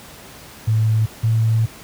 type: tone pair in turn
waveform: sine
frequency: 110 / 112.12 Hz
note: A2 / A2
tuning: 0 / +33 cents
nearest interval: unison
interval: 33 cents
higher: second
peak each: -13 dBFS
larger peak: neither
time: 0.67-1.06 / 1.23-1.66 s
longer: second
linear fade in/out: 10 ms
effects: pink hiss -40 dBFS RMS until 1.83 s + high-pass 60 Hz 12 dB/octave